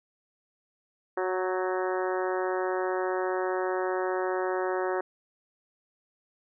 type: harmonic tone with a mistuned harmonic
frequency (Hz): 184.9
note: F#3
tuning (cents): -1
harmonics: 2 / 3 / 4 / 5 / 6 / 7 / 8 / 9 / 10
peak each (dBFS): -29 / -33 / -35 / -37 / -39 / -40 / -41 / -42 / -43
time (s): 1.17-5.01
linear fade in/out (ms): 5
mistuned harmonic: 8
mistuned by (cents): +30
effects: none